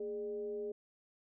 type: tone with frequency modulation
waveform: sine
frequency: 415.3 Hz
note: G#4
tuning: in tune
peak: -37 dBFS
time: 0-0.72 s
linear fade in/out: 5 ms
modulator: 187 Hz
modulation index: 0.41
effects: none